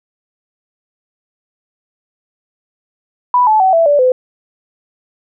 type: tone with pitch steps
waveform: sine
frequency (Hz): 987.8 / 864.9 / 757.3 / 663.1 / 580.6 / 508.4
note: B5 / A5 / F#5 / E5 / D5 / C5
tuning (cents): 0 / -30 / +40 / +10 / -20 / -50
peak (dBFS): -7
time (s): 3.34-4.12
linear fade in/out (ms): 2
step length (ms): 130
effects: none